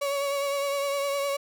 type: tone with vibrato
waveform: 35% pulse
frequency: 561 Hz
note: C#5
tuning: 21 cents sharp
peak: -24 dBFS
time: 0.01-1.37 s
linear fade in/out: 10 ms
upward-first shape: triangle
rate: 9.8 Hz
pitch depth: 31 cents each way
effects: none